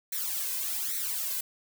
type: noise with flanger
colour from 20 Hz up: blue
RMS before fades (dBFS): -32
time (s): 0.12-1.41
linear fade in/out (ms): 5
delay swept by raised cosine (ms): 0.5 to 2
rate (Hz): 1.2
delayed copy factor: +0.85
effects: none